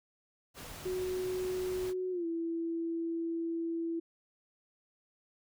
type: noise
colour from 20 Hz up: pink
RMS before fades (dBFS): -46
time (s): 0.54-1.94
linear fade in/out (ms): 50
type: tone with pitch glide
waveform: sine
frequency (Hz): 368.8 to 332.4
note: F#4 to E4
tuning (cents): -6 to +15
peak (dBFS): -32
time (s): 0.85-4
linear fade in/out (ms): 10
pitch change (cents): -179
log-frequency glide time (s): 2.11-2.26
effects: none